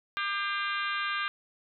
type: harmonic tone with a mistuned harmonic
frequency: 398.7 Hz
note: G4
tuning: 29 cents sharp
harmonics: 3 / 4 / 5 / 6 / 7 / 8 / 9 / 10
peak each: -33 / -33 / -40 / -39 / -40 / -42 / -42 / -45 dBFS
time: 0.17-1.28 s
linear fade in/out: 0 ms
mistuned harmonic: 5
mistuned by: +59 cents
effects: none